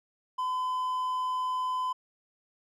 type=tone; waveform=triangle; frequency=1015 Hz; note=B5; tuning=47 cents sharp; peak=-26 dBFS; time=0.38-1.93 s; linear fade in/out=10 ms; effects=none